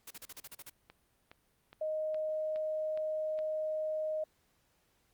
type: noise bursts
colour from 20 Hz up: white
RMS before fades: -47 dBFS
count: 9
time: 0.07-0.698 s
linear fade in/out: 5 ms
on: 36 ms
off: 38 ms
type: click train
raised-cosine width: 0.3 ms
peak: -35 dBFS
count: 7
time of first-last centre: 0.9-3.39 s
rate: 2.41 Hz
type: tone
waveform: sine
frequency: 622 Hz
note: D#5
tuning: 1 cent flat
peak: -32 dBFS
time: 1.81-4.24 s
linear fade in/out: 5 ms
effects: pink hiss -73 dBFS RMS until 5.13 s + Opus 48 kbps